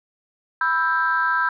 sine chord, E minor, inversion second, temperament just, 988.9 / 1318.5 / 1582.2 Hz, B5 / E6 / G6, +2 / 0 / +16 cents, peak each -23 / -22 / -20 dBFS, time 0.61-1.49 s, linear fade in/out 2 ms, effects tanh soft clip ceiling -10 dBFS

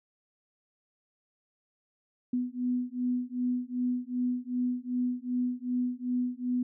sine beating tone pair, 246.9 / 249.5 Hz, B3 / B3, 0 / +18 cents, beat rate 2.6 Hz, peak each -31 / -31 dBFS, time 2.33-6.63 s, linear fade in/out 5 ms, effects none

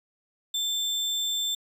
sine tone with sample-and-hold, 3549 Hz, A7, 14 cents sharp, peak -25 dBFS, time 0.54-1.55 s, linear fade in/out 5 ms, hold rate 11025 Hz, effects resampled to 32000 Hz

